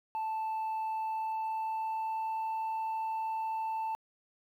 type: tone with pitch glide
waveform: sine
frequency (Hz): 880 to 886.1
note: A5 to A5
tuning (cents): 0 to +12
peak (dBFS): -29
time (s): 0.15-3.95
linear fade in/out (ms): 0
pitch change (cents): +12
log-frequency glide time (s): 0.83-2.51
effects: tanh soft clip ceiling -31 dBFS + 11-bit